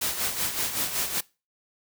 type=noise with tremolo; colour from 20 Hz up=white; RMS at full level=-26 dBFS; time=0.01-1.21 s; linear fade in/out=10 ms; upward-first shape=sine; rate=5.3 Hz; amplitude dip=60%; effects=noise-tail reverb RT60 0.3 s tail -23 dB re dry